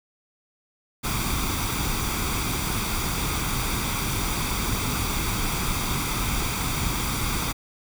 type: noise with comb filter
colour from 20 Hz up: pink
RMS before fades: -26 dBFS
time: 1.03-7.53 s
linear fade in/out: 20 ms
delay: 0.85 ms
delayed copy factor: +0.6
effects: none